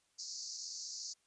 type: band-pass noise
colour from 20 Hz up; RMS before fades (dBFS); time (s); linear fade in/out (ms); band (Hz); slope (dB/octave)
pink; -45; 0.18-1.14; 20; 4400 to 7000; 96
effects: white hiss -75 dBFS RMS until 1.26 s + resampled to 22050 Hz